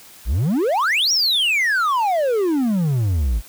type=exponential two-way sweep; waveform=triangle; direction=up then down; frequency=49 to 5800 to 49 Hz; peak=-14 dBFS; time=0.25-3.42 s; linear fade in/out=50 ms; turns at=1.12 s; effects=white hiss -44 dBFS RMS until 3.48 s